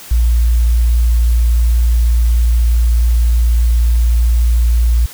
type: tone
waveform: sine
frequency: 58.27 Hz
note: A#1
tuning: in tune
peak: -8 dBFS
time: 0.11-5.06 s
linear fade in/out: 5 ms
effects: white hiss -34 dBFS RMS until 5.13 s